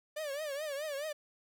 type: tone with vibrato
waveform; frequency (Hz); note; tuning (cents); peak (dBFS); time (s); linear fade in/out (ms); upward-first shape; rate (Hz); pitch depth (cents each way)
45% pulse; 586; D5; -4; -36; 0.16-1.13; 10; triangle; 4.7; 150
effects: none